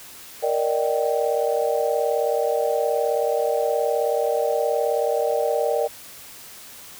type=chord; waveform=sine; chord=Eb major seventh; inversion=second; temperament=just; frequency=466.7 / 583.4 / 622.3 / 777.8 Hz; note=Bb4 / D5 / Eb5 / G5; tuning=+2 / -12 / 0 / -14 cents; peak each=-23 / -24 / -26 / -27 dBFS; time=0.42-5.88 s; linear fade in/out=20 ms; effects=white hiss -42 dBFS RMS until 6.99 s